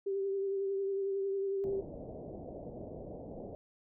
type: tone with vibrato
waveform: sine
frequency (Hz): 392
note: G4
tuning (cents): 0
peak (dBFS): -31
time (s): 0.06-1.81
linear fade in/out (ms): 10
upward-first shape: triangle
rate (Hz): 11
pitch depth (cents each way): 31
type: low-pass noise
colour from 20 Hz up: white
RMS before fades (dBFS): -45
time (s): 1.64-3.55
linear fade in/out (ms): 0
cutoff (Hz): 660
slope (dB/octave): 48
effects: none